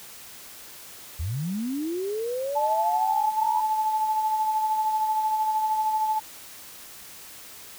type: linear sweep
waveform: sine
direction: up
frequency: 69.3 to 970 Hz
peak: -26 dBFS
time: 1.19-3.61 s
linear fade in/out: 10 ms
type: tone with tremolo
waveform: sine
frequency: 868 Hz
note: A5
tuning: 24 cents flat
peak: -20 dBFS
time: 2.55-6.2 s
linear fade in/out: 20 ms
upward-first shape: sine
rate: 13 Hz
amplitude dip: 40%
effects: white hiss -44 dBFS RMS until 7.78 s